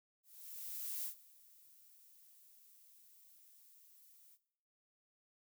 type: noise with ADSR envelope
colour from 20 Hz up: violet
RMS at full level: -41 dBFS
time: 0.23-4.38 s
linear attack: 820 ms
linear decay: 95 ms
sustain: -23 dB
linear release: 44 ms
effects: noise-tail reverb RT60 0.7 s tail -17 dB re dry